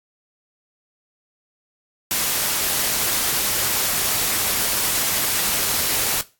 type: noise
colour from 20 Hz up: white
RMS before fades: -21 dBFS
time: 2.11-6.21 s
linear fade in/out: 0 ms
effects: noise-tail reverb RT60 0.3 s tail -18 dB re dry + AAC 64 kbps